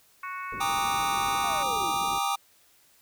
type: harmonic tone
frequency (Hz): 369.4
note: F#4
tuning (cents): -3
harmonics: 3 / 4 / 5 / 6 / 7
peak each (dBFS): -35 / -40 / -46 / -41 / -46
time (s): 0.23-1.63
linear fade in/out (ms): 5
type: low-pass noise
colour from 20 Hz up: white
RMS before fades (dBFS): -43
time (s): 0.52-2.19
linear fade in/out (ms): 5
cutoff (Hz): 490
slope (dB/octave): 48
type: chord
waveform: square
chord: Eb major seventh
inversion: first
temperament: equal with one note detuned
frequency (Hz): 797.7 / 932.3 / 1174.7 / 1244.5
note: G5 / Bb5 / D6 / Eb6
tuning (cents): +30 / 0 / 0 / 0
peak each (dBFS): -30 / -34 / -32 / -32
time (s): 0.6-2.36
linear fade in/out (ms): 10
type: linear sweep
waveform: sine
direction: down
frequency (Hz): 740 to 293.7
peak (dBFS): -36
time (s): 1.43-1.92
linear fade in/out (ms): 10
effects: white hiss -61 dBFS RMS until 3.01 s